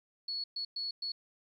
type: tone bursts at uneven times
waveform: sine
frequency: 4385 Hz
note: C#8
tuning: 20 cents flat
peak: -34 dBFS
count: 4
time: 0.28-0.44 / 0.56-0.65 / 0.76-0.91 / 1.02-1.12 s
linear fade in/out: 5 ms
effects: 12-bit